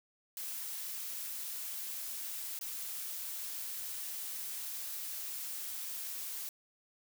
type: noise with dropouts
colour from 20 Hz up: blue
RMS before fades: -41 dBFS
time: 0.37-6.49 s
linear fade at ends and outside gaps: 1 ms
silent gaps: 2.59-2.611 s
effects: none